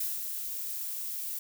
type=noise with ADSR envelope; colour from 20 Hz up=violet; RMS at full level=-31 dBFS; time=0-1.39 s; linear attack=5 ms; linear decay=180 ms; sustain=-5 dB; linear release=4 ms; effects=none